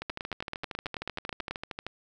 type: two click trains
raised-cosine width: 0.3 ms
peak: -17 / -19 dBFS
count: 14 / 25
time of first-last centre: 0.1-1.51 / 0.02-1.866 s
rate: 9.22 / 13 Hz
effects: none